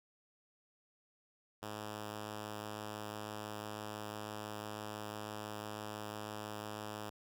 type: tone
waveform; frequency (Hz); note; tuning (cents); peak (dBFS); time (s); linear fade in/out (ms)
5% pulse; 106; G#2; +36; -31; 1.62-7.1; 10
effects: none